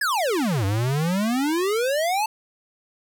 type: exponential two-way sweep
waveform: square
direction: down then up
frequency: 1768 to 94.4 to 895 Hz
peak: -21 dBFS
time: 0.01-2.26 s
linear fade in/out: 5 ms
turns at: 0.65 s
effects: none